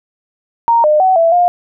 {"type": "tone with pitch steps", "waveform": "sine", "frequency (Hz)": [930, 606, 752, 664, 708], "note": ["A#5", "D#5", "F#5", "E5", "F5"], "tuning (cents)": [-4, -46, 28, 12, 23], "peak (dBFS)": -7, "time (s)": [0.68, 1.48], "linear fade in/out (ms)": 0, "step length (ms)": 160, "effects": []}